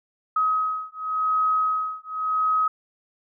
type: beating tone pair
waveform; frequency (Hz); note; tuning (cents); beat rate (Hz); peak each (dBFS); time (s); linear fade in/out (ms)
sine; 1268 / 1268.9; D#6 / D#6; +32 / +34; 0.9; -24; 0.36-2.68; 5
effects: none